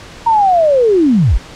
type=linear sweep; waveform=sine; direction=down; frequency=939 to 30.87 Hz; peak=-7 dBFS; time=0.26-1.38 s; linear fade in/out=10 ms; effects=pink hiss -34 dBFS RMS until 1.55 s + low-pass 6000 Hz 12 dB/octave